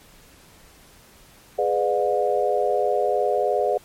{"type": "chord", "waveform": "sine", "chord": "G# diminished seventh", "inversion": "none", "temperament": "just", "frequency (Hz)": [415.3, 498.4, 598, 717.6], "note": ["G#4", "B4", "D5", "F5"], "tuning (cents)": [0, 16, 31, 47], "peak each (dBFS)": -24, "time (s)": [1.58, 3.78], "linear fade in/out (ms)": 10, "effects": ["pink hiss -51 dBFS RMS until 3.84 s", "MP3 64 kbps"]}